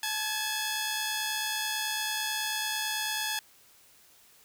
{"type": "tone pair together", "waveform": "10% pulse", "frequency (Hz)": [866, 1662.9], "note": ["A5", "G#6"], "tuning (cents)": [-28, 2], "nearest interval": "major seventh", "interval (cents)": 1130, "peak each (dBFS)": -24, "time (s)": [0.03, 3.39], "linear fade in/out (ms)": 2, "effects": ["white hiss -59 dBFS RMS until 4.44 s"]}